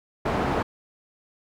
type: low-pass noise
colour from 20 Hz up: white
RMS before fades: -25 dBFS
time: 0.25-0.63 s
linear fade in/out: 10 ms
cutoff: 860 Hz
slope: 12 dB/octave
effects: none